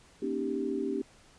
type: chord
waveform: sine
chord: Eb dominant seventh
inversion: second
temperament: equal with one note detuned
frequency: 236.5 / 277.2 / 311.1 / 392 Hz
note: Bb3 / Db4 / Eb4 / G4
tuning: +25 / 0 / 0 / 0 cents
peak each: -37 / -34 / -37 / -33 dBFS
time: 0.22-1.02 s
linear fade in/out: 5 ms
effects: pink hiss -59 dBFS RMS until 1.38 s + resampled to 22050 Hz